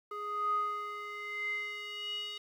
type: tone with band-pass filter sweep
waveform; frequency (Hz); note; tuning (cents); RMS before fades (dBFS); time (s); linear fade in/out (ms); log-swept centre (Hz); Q
square; 415.3; G#4; 0; -37; 0.11-2.38; 5; 1000 to 3300; 8.8
effects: 11-bit